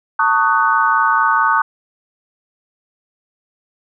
sine chord, D# half-diminished seventh, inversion second, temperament just, 896 / 1120.1 / 1244.5 / 1493.4 Hz, A5 / C#6 / D#6 / F#6, +31 / +18 / 0 / +16 cents, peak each -17 dBFS, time 0.19-1.62 s, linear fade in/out 5 ms, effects none

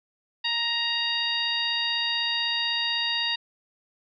harmonic tone, 936 Hz, A#5, 7 cents sharp, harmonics 1 / 2 / 3 / 4 / 5, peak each -36 / -31 / -29 / -28 / -32 dBFS, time 0.44-3.36 s, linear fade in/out 10 ms, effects none

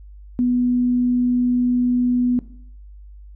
sine tone, 246.5 Hz, B3, 3 cents flat, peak -15 dBFS, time 0.39-2.39 s, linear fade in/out 0 ms, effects noise-tail reverb RT60 0.6 s tail -17 dB re dry + added 50 Hz sine -38 dBFS peak until 3.35 s

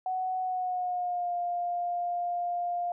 sine tone with pitch glide, 744 to 702.6 Hz, F#5 to F5, +9 to +10 cents, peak -28 dBFS, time 0.06-2.92 s, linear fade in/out 2 ms, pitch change -99 cents, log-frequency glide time 0.4-1.34 s, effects none

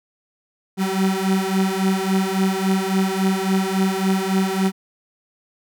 35% pulse beating tone pair, 189.3 / 192.9 Hz, F#3 / G3, +40 / -28 cents, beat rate 3.6 Hz, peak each -19 dBFS, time 0.77-4.72 s, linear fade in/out 50 ms, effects none

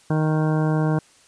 harmonic tone, 155.56 Hz, D#3, in tune, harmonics 1 / 2 / 3 / 4 / 5 / 6 / 7 / 9 / 10, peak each -19 / -25 / -29 / -31 / -33 / -35 / -36 / -38 / -39 dBFS, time 0.1-0.99 s, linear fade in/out 5 ms, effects white hiss -54 dBFS RMS until 1.27 s + resampled to 22050 Hz

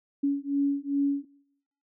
sine beating tone pair, 280 / 282.5 Hz, C#4 / C#4, +18 / +33 cents, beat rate 2.5 Hz, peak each -27 dBFS, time 0.23-1.25 s, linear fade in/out 10 ms, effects noise-tail reverb RT60 0.7 s tail -20 dB re dry

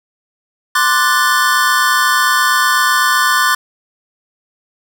square chord, D dominant seventh, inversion third, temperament equal, 1046.5 / 1174.7 / 1480 / 1760 Hz, C6 / D6 / F#6 / A6, 0 / 0 / 0 / 0 cents, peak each -17 dBFS, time 0.75-3.55 s, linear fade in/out 5 ms, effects none

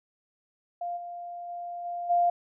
sine tone with level steps, 698.5 Hz, F5, in tune, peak -30 / -36 / -34 / -31 / -20 dBFS, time 0.81-2.3 s, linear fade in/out 5 ms, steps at 0.96 / 1.48 / 1.84 / 2.09 s, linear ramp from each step 20 ms, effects none

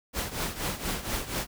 pink noise with tremolo, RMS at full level -29 dBFS, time 0.13-1.47 s, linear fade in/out 50 ms, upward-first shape triangle, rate 4.2 Hz, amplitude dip 80%, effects none

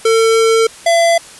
square tone pair in turn, 450.4 / 674.8 Hz, A4 / E5, +40 / +40 cents, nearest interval perfect fifth, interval 700 cents, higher second, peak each -9 dBFS, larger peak neither, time 0.05-0.67 / 0.86-1.18 s, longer first, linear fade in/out 5 ms, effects white hiss -36 dBFS RMS until 1.39 s + resampled to 24000 Hz

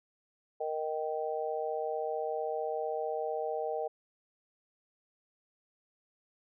harmonic tone, 155.56 Hz, D#3, in tune, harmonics 3 / 4 / 5, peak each -35 / -36 / -37 dBFS, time 0.6-3.88 s, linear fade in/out 10 ms, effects none

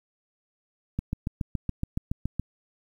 click train, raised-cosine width 5 ms, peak -15 dBFS, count 11, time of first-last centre 0.99-2.396 s, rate 7.11 Hz, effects 9-bit

